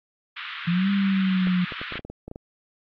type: band-pass noise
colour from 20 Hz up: pink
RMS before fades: -35 dBFS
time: 0.36-1.99 s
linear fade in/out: 10 ms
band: 1200 to 3600 Hz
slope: 48 dB/octave
type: exponential two-way sweep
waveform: sine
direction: up then down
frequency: 167.8 to 199.9 to 178.6 Hz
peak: -19 dBFS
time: 0.67-1.65 s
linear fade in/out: 10 ms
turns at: 0.9 s
type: clicks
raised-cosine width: 2 ms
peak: -23 dBFS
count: 11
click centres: 1.471 / 1.722 / 1.815 / 1.923 / 1.956 / 1.993 / 2.05 / 2.1 / 2.28 / 2.314 / 2.359 s
effects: AAC 48 kbps